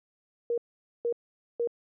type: tone bursts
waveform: sine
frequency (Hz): 472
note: A#4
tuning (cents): +22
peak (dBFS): -25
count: 3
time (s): 0.5-1.674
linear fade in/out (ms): 2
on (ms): 78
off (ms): 470
effects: none